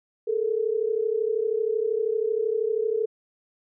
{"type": "tone pair together", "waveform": "sine", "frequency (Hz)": [425.9, 458.7], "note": ["G#4", "A#4"], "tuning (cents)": [44, -28], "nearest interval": "minor second", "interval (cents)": 128, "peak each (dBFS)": -25, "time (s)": [0.27, 3.06], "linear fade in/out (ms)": 10, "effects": []}